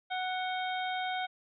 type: harmonic tone with a mistuned harmonic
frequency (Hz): 740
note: F#5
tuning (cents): 0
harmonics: 1 / 2 / 3 / 4 / 5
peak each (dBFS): -33 / -39 / -41 / -43 / -44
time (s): 0.1-1.27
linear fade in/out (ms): 20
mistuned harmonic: 4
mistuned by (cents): +130
effects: none